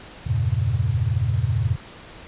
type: chord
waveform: sine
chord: E diminished seventh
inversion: none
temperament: equal with one note detuned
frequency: 83.61 / 98 / 116.54 / 138.59 Hz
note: E2 / G2 / Bb2 / Db3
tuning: +25 / 0 / 0 / 0 cents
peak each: -26 / -24 / -22 / -27 dBFS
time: 0.26-1.76 s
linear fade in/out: 10 ms
effects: pink hiss -42 dBFS RMS until 2.27 s + resampled to 8000 Hz